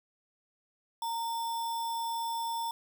sine tone with sample-and-hold, 921 Hz, A#5, 21 cents flat, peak -31 dBFS, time 1.02-2.71 s, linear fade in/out 2 ms, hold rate 4410 Hz, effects none

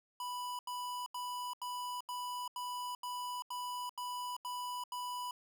square tone bursts, 987.8 Hz, B5, in tune, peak -39 dBFS, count 11, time 0.2-5.31 s, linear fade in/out 2 ms, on 390 ms, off 82 ms, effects none

